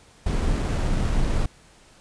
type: noise with sample-and-hold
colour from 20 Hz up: brown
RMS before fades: -22 dBFS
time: 0.26-1.46 s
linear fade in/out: 5 ms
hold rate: 8820 Hz
effects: pink hiss -53 dBFS RMS until 2 s + resampled to 22050 Hz